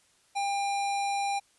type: tone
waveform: square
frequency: 800 Hz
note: G5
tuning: 35 cents sharp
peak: -28 dBFS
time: 0.35-1.4 s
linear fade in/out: 20 ms
effects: white hiss -65 dBFS RMS until 1.58 s + resampled to 24000 Hz